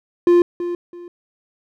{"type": "tone with echo", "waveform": "triangle", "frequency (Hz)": 349.2, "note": "F4", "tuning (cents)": 0, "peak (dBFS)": -7, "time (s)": [0.27, 0.42], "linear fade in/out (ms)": 2, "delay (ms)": 330, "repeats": 2, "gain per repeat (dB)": -12, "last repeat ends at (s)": 1.08, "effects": []}